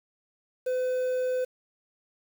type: tone with quantisation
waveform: triangle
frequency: 507 Hz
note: B4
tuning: 45 cents sharp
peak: -23 dBFS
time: 0.66-1.45 s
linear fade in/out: 10 ms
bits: 8
effects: none